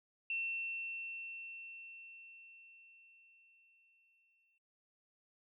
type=tone with exponential decay; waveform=sine; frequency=2700 Hz; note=E7; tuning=41 cents sharp; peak=-35 dBFS; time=0.3-4.58 s; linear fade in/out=2 ms; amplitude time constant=930 ms; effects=noise-tail reverb RT60 0.5 s tail -21 dB re dry